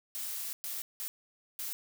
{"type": "noise bursts at uneven times", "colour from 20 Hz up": "blue", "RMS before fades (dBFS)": -38, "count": 4, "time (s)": [[0.15, 0.53], [0.64, 0.82], [1, 1.08], [1.59, 1.73]], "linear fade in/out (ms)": 0, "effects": []}